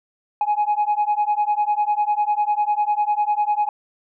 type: beating tone pair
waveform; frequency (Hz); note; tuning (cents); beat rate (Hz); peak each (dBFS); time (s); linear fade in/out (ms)
sine; 831 / 841; G#5 / G#5; +1 / +22; 10; -19; 0.41-3.69; 2
effects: tanh soft clip ceiling -13 dBFS